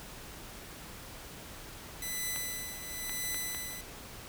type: tone with tremolo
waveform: 5% pulse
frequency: 1999 Hz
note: B6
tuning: 20 cents sharp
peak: -22 dBFS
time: 2.02-3.81 s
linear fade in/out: 2 ms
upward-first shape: triangle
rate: 0.97 Hz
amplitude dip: 70%
type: clicks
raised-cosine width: 0.3 ms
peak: -24 dBFS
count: 4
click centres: 2.361 / 3.095 / 3.345 / 3.547 s
effects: pink hiss -47 dBFS RMS until 4.28 s